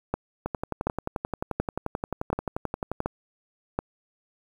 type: two click trains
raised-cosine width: 1 ms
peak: -11 / -14 dBFS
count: 6 / 30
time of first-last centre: 0.14-3.79 / 0.46-3.004 s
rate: 1.37 / 11.4 Hz
effects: 8-bit